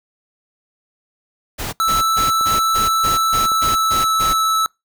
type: noise bursts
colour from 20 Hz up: pink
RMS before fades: -25 dBFS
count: 10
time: 1.58-4.34 s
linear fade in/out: 20 ms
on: 150 ms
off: 140 ms
type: tone with pitch glide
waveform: square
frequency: 1318.5 to 1308.6 Hz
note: E6 to E6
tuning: 0 to -13 cents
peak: -15 dBFS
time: 1.8-4.66 s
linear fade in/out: 0 ms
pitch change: -13 cents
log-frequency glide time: 3.36-4.16 s
type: clicks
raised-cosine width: 1 ms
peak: -17 dBFS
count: 3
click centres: 2.411 / 3.079 / 3.518 s
effects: noise-tail reverb RT60 0.2 s tail -26 dB re dry